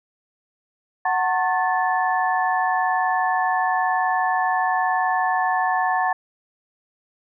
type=tone cluster; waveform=sine; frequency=742 / 903 / 1085 / 1749 Hz; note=F#5 / A5 / C#6 / A6; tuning=+5 / +45 / -37 / -11 cents; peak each=-21 / -25 / -26 / -25 dBFS; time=1.05-6.13 s; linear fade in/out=5 ms; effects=none